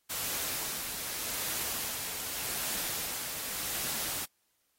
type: noise with tremolo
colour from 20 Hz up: white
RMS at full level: -34 dBFS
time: 0.09-4.26 s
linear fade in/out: 20 ms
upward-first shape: sine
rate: 0.85 Hz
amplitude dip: 35%
effects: white hiss -75 dBFS RMS until 4.78 s + AAC 48 kbps